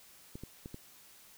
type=clicks; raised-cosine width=3 ms; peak=-30 dBFS; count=4; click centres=0.355 / 0.436 / 0.659 / 0.744 s; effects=white hiss -58 dBFS RMS until 1.37 s